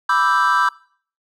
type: chord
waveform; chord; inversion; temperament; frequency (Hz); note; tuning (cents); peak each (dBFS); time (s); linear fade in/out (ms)
triangle; E minor seventh; second; equal; 987.8 / 1174.7 / 1318.5 / 1568; B5 / D6 / E6 / G6; 0 / 0 / 0 / 0; -17; 0.09-0.69; 5
effects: noise-tail reverb RT60 0.5 s tail -23 dB re dry + tanh soft clip ceiling -5 dBFS